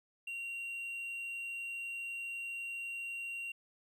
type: tone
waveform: triangle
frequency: 2756 Hz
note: F7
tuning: 24 cents flat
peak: -37 dBFS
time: 0.27-3.52 s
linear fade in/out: 5 ms
effects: none